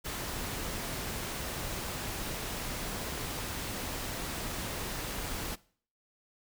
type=noise; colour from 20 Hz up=pink; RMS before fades=-37 dBFS; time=0.04-5.56 s; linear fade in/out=20 ms; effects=noise-tail reverb RT60 0.5 s tail -21 dB re dry